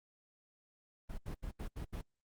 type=noise bursts; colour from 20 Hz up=brown; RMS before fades=-41 dBFS; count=6; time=1.09-2.016 s; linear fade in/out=10 ms; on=91 ms; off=76 ms; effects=Opus 24 kbps